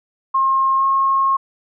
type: tone with pitch glide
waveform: sine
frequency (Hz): 1070 to 1081.2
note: C6 to C#6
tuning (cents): +38 to -44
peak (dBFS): -13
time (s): 0.34-1.37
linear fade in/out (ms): 10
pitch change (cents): +18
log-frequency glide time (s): 0.77-0.83
effects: none